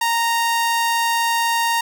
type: tone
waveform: sawtooth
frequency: 928 Hz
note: A#5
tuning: 8 cents flat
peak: -13 dBFS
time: 0.01-1.81 s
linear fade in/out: 5 ms
effects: none